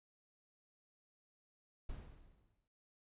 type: noise with exponential decay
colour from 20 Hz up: brown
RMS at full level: -45 dBFS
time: 1.89-2.68 s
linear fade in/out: 5 ms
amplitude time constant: 170 ms
effects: noise-tail reverb RT60 0.5 s tail -24 dB re dry + resampled to 8000 Hz